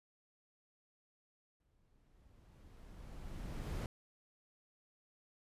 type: noise with exponential growth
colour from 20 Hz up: brown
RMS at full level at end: -37 dBFS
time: 1.6-3.86 s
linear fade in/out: 2 ms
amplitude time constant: 490 ms
effects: resampled to 32000 Hz